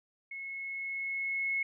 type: tone with level ramp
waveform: sine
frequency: 2182 Hz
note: C#7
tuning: 28 cents flat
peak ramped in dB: -39 to -28 dBFS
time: 0.31-1.63 s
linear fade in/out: 5 ms
effects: none